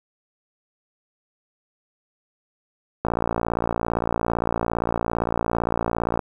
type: click train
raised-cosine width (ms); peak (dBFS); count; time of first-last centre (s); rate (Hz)
1; -8; 182; 3.05-6.192; 57.6
effects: 8-bit